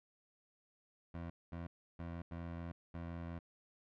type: tone bursts at uneven times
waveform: 20% pulse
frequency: 84.9 Hz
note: F2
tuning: 48 cents flat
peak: -38 dBFS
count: 5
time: 1.14-1.3 / 1.52-1.67 / 1.99-2.22 / 2.31-2.72 / 2.94-3.39 s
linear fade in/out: 5 ms
effects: low-pass 2000 Hz 12 dB/octave